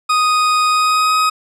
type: tone with pitch glide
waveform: 40% pulse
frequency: 1244.5 to 1260.4 Hz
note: D#6 to D#6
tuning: 0 to +22 cents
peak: -11 dBFS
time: 0.09-1.3 s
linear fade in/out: 10 ms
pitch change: +22 cents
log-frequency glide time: 0.67-1.15 s
effects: low-pass 9000 Hz 12 dB/octave